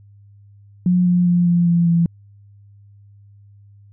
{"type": "tone with pitch steps", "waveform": "sine", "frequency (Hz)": [179.6, 177.43, 175.3, 173.18, 171.09, 169.03], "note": ["F3", "F3", "F3", "F3", "F3", "E3"], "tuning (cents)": [49, 28, 7, -14, -35, 44], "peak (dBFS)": -12, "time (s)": [0.86, 2.06], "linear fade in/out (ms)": 2, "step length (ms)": 200, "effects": ["added 101 Hz sine -44 dBFS peak until 3.92 s"]}